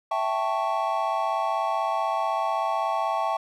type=chord; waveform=triangle; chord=A dominant seventh; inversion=second; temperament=equal; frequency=659.3 / 784 / 880 / 1108.7 Hz; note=E5 / G5 / A5 / C#6; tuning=0 / 0 / 0 / 0 cents; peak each=-27 dBFS; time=0.11-3.37 s; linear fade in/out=5 ms; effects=none